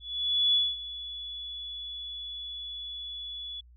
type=tone with ADSR envelope; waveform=sine; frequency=3418 Hz; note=G#7; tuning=49 cents sharp; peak=-20 dBFS; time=0-3.61 s; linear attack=540 ms; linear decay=220 ms; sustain=-16 dB; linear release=11 ms; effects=added 60 Hz sine -52 dBFS peak until 3.76 s